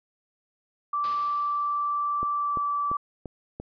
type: tone with pitch glide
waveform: sine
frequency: 1167 to 1158.9 Hz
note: D6 to D6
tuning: -11 to -23 cents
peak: -24 dBFS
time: 0.93-2.97 s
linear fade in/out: 5 ms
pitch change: -12 cents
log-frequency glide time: 2.35-2.61 s
type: noise with exponential decay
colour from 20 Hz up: white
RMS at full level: -38 dBFS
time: 1.04-2.29 s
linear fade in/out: 0 ms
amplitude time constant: 270 ms
type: click train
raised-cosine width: 2 ms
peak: -22 dBFS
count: 5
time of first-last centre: 2.23-3.6 s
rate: 2.92 Hz
effects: resampled to 11025 Hz